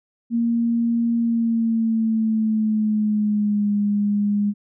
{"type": "tone with pitch glide", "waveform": "sine", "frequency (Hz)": [233.1, 205.3], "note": ["A#3", "G#3"], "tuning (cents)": [0, -20], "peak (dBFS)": -17, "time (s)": [0.3, 4.54], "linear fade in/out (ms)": 50, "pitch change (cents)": -220, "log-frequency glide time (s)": [1.17, 3.72], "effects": []}